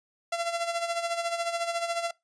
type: tone with tremolo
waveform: sawtooth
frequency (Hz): 680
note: F5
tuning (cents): -46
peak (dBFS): -22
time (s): 0.32-2.11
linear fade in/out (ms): 5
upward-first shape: sine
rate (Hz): 14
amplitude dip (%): 65
effects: noise-tail reverb RT60 0.2 s tail -22 dB re dry + resampled to 22050 Hz